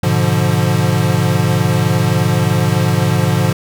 square chord, G# diminished seventh, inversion none, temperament equal, 103.83 / 123.47 / 146.83 / 174.61 Hz, G#2 / B2 / D3 / F3, 0 / 0 / 0 / 0 cents, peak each -18 dBFS, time 0.03-3.53 s, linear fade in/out 5 ms, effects none

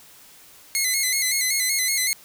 10% pulse tone with vibrato, 2093 Hz, C7, in tune, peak -11 dBFS, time 0.75-2.13 s, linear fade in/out 0 ms, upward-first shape square, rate 5.3 Hz, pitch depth 58 cents each way, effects white hiss -49 dBFS RMS until 2.24 s

